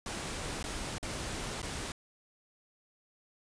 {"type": "noise with dropouts", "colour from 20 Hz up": "pink", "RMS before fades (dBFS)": -38, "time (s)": [0.06, 1.92], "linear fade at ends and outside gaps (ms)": 2, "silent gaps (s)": [[0.628, 0.64], [0.983, 1.028], [1.618, 1.628]], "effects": ["resampled to 22050 Hz"]}